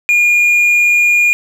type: tone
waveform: triangle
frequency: 2426 Hz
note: D#7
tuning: 44 cents flat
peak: -6 dBFS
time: 0.09-1.33 s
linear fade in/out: 0 ms
effects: none